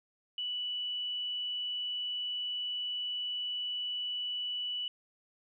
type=tone; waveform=sine; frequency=2960 Hz; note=F#7; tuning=in tune; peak=-33 dBFS; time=0.38-4.88 s; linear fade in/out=2 ms; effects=none